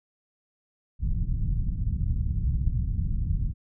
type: low-pass noise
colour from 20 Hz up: pink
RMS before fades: -26 dBFS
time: 0.99-3.54 s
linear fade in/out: 50 ms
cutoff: 150 Hz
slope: 24 dB/octave
effects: none